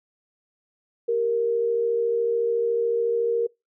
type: tone pair together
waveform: sine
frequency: 392 / 465.9 Hz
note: G4 / A#4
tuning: 0 / -1 cents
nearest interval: minor third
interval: 299 cents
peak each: -30 / -20 dBFS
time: 1.08-3.47 s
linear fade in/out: 10 ms
effects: noise-tail reverb RT60 0.2 s tail -23 dB re dry